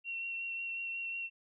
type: tone with vibrato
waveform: sine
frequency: 2728 Hz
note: F7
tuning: 41 cents flat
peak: -36 dBFS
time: 0.04-1.3 s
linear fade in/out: 50 ms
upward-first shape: sine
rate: 5.5 Hz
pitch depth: 13 cents each way
effects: none